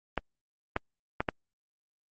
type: clicks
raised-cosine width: 0.5 ms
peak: -12 dBFS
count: 4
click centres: 0.177 / 0.764 / 1.205 / 1.288 s
effects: Opus 24 kbps

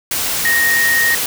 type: tone in noise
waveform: sine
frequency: 1864.7 Hz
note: A#6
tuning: in tune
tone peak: -12 dBFS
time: 0.45-1.15 s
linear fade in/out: 2 ms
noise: white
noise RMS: -19 dBFS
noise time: 0.11-1.26 s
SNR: +4 dB
effects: none

